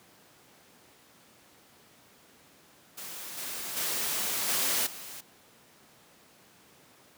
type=noise with level steps; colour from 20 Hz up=white; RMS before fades=-41 / -37 / -31 / -28 / -43 dBFS; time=2.97-5.21 s; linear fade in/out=10 ms; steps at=3.37 / 3.76 / 4.48 / 4.86 s; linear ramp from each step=10 ms; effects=pink hiss -58 dBFS RMS until 7.17 s + high-pass 150 Hz 12 dB/octave